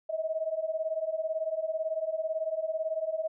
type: beating tone pair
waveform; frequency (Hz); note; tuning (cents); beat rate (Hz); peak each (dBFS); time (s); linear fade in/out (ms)
sine; 626 / 644; D#5 / E5; +10 / -41; 18; -33 / -31; 0.09-3.28; 10
effects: none